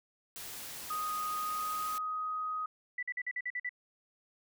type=noise; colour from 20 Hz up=white; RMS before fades=-44 dBFS; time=0.36-1.98 s; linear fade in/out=0 ms
type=tone with pitch glide; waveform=sine; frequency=1244.5 to 1253.9 Hz; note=D#6 to D#6; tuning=0 to +13 cents; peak=-33 dBFS; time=0.9-2.66 s; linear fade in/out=5 ms; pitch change=+13 cents; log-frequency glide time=1.38-2.03 s
type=tone bursts; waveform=sine; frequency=1975.5 Hz; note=B6; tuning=in tune; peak=-33 dBFS; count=8; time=2.98-3.693 s; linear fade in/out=5 ms; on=48 ms; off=47 ms
effects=none